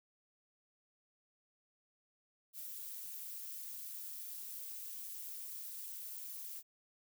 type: noise with amplitude modulation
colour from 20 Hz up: violet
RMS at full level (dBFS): -43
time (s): 2.53-6.63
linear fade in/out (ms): 50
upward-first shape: sine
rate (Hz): 208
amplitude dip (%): 75
effects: none